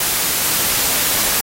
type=noise; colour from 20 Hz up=white; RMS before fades=-17 dBFS; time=0-1.41 s; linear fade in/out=5 ms; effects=AAC 48 kbps